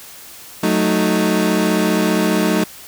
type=chord; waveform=30% pulse; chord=D# diminished; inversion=first; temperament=equal; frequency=185 / 220 / 311.1 Hz; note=F#3 / A3 / D#4; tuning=0 / 0 / 0 cents; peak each=-16 dBFS; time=0.63-2.64 s; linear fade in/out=5 ms; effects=white hiss -38 dBFS RMS until 2.87 s